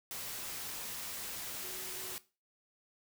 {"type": "tone in noise", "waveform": "sine", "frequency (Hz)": 372.3, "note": "F#4", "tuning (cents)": 11, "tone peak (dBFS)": -51, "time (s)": [1.64, 2.15], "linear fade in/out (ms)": 0, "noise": "white", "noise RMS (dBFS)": -42, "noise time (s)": [0.11, 2.18], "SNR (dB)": -12, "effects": ["noise-tail reverb RT60 0.3 s tail -17 dB re dry"]}